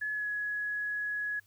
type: tone with pitch glide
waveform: sine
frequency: 1705 to 1680.6 Hz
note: G#6 to G#6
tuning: +45 to +20 cents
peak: -31 dBFS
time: 0.01-1.4 s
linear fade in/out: 10 ms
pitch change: -25 cents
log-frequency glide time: 0.12-0.28 s
effects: added 99 Hz sine -66 dBFS peak until 1.46 s + white hiss -68 dBFS RMS until 1.46 s